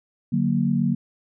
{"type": "chord", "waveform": "sine", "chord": "D augmented", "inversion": "none", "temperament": "equal", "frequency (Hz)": [146.83, 185, 233.1], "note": ["D3", "F#3", "A#3"], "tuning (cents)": [0, 0, 0], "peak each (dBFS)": [-24, -23, -22], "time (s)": [0.32, 0.95], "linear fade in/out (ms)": 10, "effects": []}